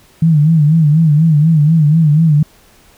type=tone with vibrato; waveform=sine; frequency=155.56 Hz; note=D#3; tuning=in tune; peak=-6 dBFS; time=0.22-2.43 s; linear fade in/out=5 ms; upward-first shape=sine; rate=4.1 Hz; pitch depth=110 cents each way; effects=pink hiss -47 dBFS RMS until 2.97 s